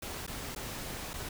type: noise with dropouts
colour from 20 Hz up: pink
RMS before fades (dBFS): -40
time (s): 0.02-1.29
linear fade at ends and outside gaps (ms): 5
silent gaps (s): 0.267-0.276 / 0.55-0.56 / 1.134-1.138
effects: none